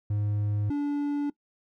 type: tone pair in turn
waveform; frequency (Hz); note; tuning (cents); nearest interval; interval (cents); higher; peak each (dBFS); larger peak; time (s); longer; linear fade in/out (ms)
triangle; 103.83 / 288.8; G#2 / D4; 0 / -29; octave + tritone; 1771; second; -23; neither; 0.1-0.7 / 0.7-1.3; neither; 5
effects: noise-tail reverb RT60 0.1 s tail -21 dB re dry